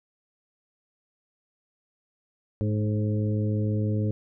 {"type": "harmonic tone with a mistuned harmonic", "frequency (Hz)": 106.4, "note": "G#2", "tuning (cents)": 42, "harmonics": [1, 2, 3, 4, 5], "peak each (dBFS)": [-24, -30, -34, -36, -38], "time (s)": [2.61, 4.11], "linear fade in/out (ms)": 0, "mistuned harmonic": 3, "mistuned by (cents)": -36, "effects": []}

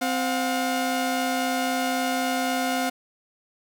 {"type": "tone pair together", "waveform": "sawtooth", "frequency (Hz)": [259.8, 715.6], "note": ["C4", "F5"], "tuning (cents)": [-12, 42], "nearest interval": "octave + tritone", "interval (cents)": 1754, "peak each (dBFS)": [-22, -22], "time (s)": [0.01, 2.9], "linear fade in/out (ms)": 10, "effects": []}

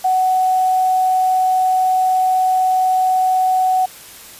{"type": "tone with quantisation", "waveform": "sine", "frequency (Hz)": 746, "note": "F#5", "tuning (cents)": 14, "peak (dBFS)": -12, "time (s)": [0.04, 3.86], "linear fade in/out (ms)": 10, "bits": 6, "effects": ["white hiss -38 dBFS RMS until 4.39 s", "resampled to 32000 Hz"]}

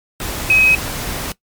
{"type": "tone in noise", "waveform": "sine", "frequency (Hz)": 2538, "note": "D#7", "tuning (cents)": 34, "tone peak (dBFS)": -8, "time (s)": [0.5, 0.75], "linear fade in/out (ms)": 2, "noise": "pink", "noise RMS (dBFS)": -24, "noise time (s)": [0.2, 1.32], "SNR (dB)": 13, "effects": ["noise-tail reverb RT60 0.1 s tail -19 dB re dry", "MP3 96 kbps"]}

